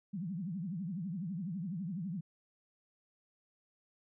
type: tone with vibrato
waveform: sine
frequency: 180 Hz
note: F#3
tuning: 47 cents flat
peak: -36 dBFS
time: 0.13-2.21 s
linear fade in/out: 10 ms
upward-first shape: triangle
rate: 12 Hz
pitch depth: 290 cents each way
effects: none